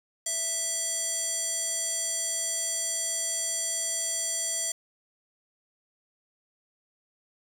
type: tone with band-pass filter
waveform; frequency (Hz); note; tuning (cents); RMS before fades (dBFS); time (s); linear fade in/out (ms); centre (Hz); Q
square; 659.3; E5; 0; -30; 0.26-4.72; 5; 7800; 4.7
effects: 8-bit